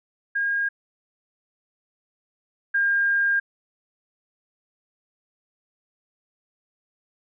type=tone pair in turn; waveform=sine; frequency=1624 / 1609.1 Hz; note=G#6 / G6; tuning=-39 / +45 cents; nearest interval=unison; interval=16 cents; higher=first; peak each=-21 / -18 dBFS; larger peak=second; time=0.35-0.69 / 2.74-3.4 s; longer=second; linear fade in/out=10 ms; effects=none